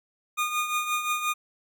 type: tone with tremolo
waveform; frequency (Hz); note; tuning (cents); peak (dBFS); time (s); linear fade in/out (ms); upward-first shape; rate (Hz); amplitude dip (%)
25% pulse; 1223; D#6; -30; -19; 0.37-1.34; 20; triangle; 5.7; 65
effects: none